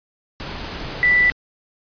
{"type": "tone in noise", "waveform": "sine", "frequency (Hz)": 1975.5, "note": "B6", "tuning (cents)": 0, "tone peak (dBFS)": -12, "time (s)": [1.03, 1.3], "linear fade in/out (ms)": 0, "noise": "pink", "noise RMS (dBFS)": -30, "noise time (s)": [0.4, 1.32], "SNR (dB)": 15, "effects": ["resampled to 11025 Hz"]}